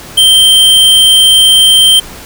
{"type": "tone", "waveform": "square", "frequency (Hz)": 3136, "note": "G7", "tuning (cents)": 0, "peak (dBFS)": -3, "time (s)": [0.17, 2], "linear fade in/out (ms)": 10, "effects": ["pink hiss -29 dBFS RMS until 2.25 s"]}